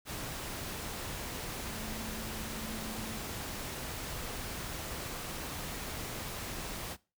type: tone in noise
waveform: sine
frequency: 220 Hz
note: A3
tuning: in tune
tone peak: -44 dBFS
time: 1.62-3.21 s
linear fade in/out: 50 ms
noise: pink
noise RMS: -40 dBFS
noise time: 0.05-6.97 s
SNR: -7 dB
effects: noise-tail reverb RT60 0.3 s tail -21 dB re dry